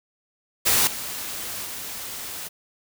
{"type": "noise with level steps", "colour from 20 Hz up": "white", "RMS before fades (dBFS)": [-19, -32, -34], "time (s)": [0.65, 2.49], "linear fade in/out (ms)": 20, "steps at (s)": [0.87, 1.65], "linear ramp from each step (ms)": 2, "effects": []}